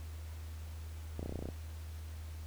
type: clicks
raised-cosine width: 2 ms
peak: -27 dBFS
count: 10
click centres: 1.194 / 1.229 / 1.26 / 1.294 / 1.324 / 1.357 / 1.391 / 1.425 / 1.456 / 1.488 s
effects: added 79 Hz sine -42 dBFS peak until 2.46 s + pink hiss -57 dBFS RMS until 2.46 s